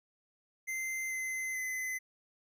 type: tone with pitch steps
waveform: square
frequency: 2077 / 2056 / 2034 Hz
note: C7 / C7 / C7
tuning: -13 / -31 / -50 cents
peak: -35 dBFS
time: 0.67-1.99 s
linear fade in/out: 20 ms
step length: 440 ms
effects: none